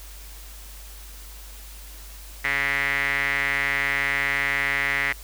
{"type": "tone with band-pass filter", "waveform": "sawtooth", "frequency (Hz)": 140, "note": "C#3", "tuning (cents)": 18, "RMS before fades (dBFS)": -24, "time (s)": [2.44, 5.13], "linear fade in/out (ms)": 10, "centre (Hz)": 2000, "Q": 7.2, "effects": ["added 50 Hz sine -40 dBFS peak until 5.23 s", "white hiss -45 dBFS RMS until 5.23 s"]}